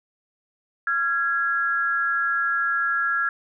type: tone pair together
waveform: sine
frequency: 1374.7 / 1661.2 Hz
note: F6 / G#6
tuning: -28 / 0 cents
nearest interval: minor third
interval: 328 cents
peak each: -23 / -23 dBFS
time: 0.87-3.29 s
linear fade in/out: 2 ms
effects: none